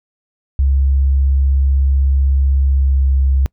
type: tone with pitch glide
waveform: sine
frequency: 68 to 67.18 Hz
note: C#2 to C2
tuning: -33 to +46 cents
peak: -10 dBFS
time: 0.59-3.46 s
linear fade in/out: 0 ms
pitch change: -21 cents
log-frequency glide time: 2.64-3.1 s
effects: noise-tail reverb RT60 0.1 s tail -26 dB re dry